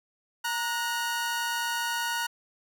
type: tone pair together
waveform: sawtooth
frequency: 932.3 / 1457.9 Hz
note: A#5 / F#6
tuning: 0 / -26 cents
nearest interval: minor sixth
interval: 774 cents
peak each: -27 dBFS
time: 0.44-2.27 s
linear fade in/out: 10 ms
effects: none